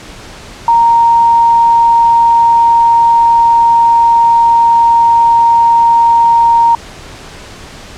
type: tone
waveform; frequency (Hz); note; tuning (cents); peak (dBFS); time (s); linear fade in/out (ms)
sine; 930; A#5; -4; -4; 0.68-6.75; 2
effects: pink hiss -31 dBFS RMS until 7.97 s + low-pass 7000 Hz 12 dB/octave